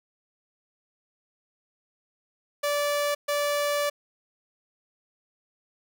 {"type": "tone bursts at uneven times", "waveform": "sawtooth", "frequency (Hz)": 581, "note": "D5", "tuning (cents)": -19, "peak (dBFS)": -20, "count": 2, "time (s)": [[2.63, 3.15], [3.28, 3.9]], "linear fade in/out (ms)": 10, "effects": []}